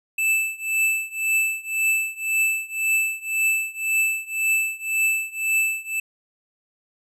square tone with tremolo, 2637 Hz, E7, in tune, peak -17 dBFS, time 0.18-6 s, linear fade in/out 5 ms, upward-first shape triangle, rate 1.9 Hz, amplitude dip 95%, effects resampled to 32000 Hz

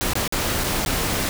pink noise with dropouts, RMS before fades -23 dBFS, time 0.01-1.29 s, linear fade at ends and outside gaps 0 ms, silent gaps 0.134-0.154 / 0.277-0.324 / 0.637-0.641 / 0.85-0.861 s, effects none

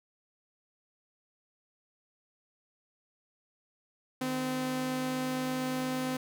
sawtooth tone pair together, 152.87 / 257.1 Hz, D#3 / C4, -30 / -30 cents, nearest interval major sixth, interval 900 cents, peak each -37 / -27 dBFS, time 4.21-6.17 s, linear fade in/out 5 ms, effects none

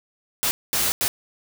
white noise bursts at uneven times, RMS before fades -22 dBFS, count 3, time 0.43-0.51 / 0.73-0.92 / 1.01-1.08 s, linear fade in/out 0 ms, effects none

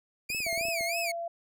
sawtooth tone with vibrato, 2349 Hz, D7, in tune, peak -27 dBFS, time 0.29-1.12 s, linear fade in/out 10 ms, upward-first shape sine, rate 3.2 Hz, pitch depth 180 cents each way
clicks, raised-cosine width 2 ms, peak -32 dBFS, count 10, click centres 0.302 / 0.348 / 0.404 / 0.466 / 0.528 / 0.577 / 0.611 / 0.653 / 0.685 / 0.809 s
sine tone with pitch glide, 670 to 679.4 Hz, E5 to F5, +28 to -48 cents, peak -32 dBFS, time 0.46-1.28 s, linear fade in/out 5 ms, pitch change +24 cents, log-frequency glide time 0.8-0.89 s
effects none

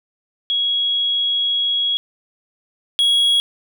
sine / triangle tone pair in turn, 3322 / 3322 Hz, G#7 / G#7, 0 / 0 cents, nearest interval unison, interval 0 cents, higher neither, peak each -16 / -11 dBFS, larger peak second, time 0.5-1.97 / 2.99-3.4 s, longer first, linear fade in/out 0 ms, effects none

